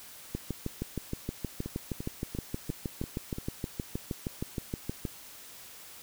two click trains, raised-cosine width 3 ms, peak -23 / -19 dBFS, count 6 / 31, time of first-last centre 1.66-3.384 / 0.35-5.052 s, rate 2.9 / 6.38 Hz, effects white hiss -49 dBFS RMS until 6.02 s

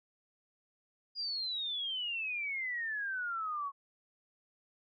sine exponential sweep, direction down, 4892 to 1096 Hz, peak -34 dBFS, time 1.15-3.72 s, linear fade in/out 50 ms, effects none

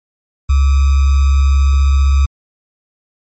sine tone with sample-and-hold, 68.9 Hz, C#2, 10 cents flat, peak -7 dBFS, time 0.49-2.26 s, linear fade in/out 10 ms, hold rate 1225 Hz, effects MP3 32 kbps

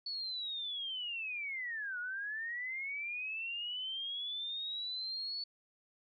sine linear two-way sweep, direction down then up, 4457 to 1429 to 4457 Hz, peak -37 dBFS, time 0.06-5.44 s, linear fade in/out 5 ms, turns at 1.99 s, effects none

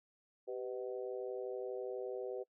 harmonic tone with a mistuned harmonic, 124.9 Hz, B2, 20 cents sharp, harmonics 3 / 4 / 5 / 6, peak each -42 / -42 / -49 / -54 dBFS, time 0.47-2.44 s, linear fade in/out 20 ms, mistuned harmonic 3, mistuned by +59 cents, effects noise-tail reverb RT60 0.1 s tail -25 dB re dry

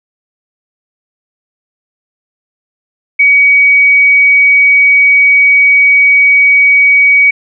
sine tone, 2260 Hz, C#7, 33 cents sharp, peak -3 dBFS, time 3.19-7.31 s, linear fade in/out 10 ms, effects none

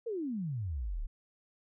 sine exponential sweep, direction down, 485.9 to 30.87 Hz, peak -33 dBFS, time 0.06-1.07 s, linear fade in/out 10 ms, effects none

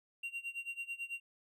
triangle tone with tremolo, 2760 Hz, F7, 21 cents flat, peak -35 dBFS, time 0.23-1.2 s, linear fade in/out 5 ms, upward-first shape sine, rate 9.1 Hz, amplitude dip 90%, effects none

